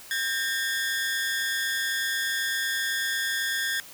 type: ring-modulated tone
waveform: sawtooth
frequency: 1710 Hz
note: A6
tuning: 50 cents flat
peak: -19 dBFS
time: 0.11-3.8 s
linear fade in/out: 0 ms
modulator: 114 Hz
effects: white hiss -46 dBFS RMS until 3.93 s